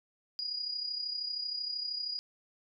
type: tone with amplitude modulation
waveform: sine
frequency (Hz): 4887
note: D#8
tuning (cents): -32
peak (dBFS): -31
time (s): 0.39-2.19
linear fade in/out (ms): 0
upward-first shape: sine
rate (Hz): 32.9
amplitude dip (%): 60
effects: none